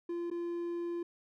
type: tone with dropouts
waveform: triangle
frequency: 344.1 Hz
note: F4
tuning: 26 cents flat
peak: -32 dBFS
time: 0.09-1.03 s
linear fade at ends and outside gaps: 5 ms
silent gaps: 0.302-0.312 s
effects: none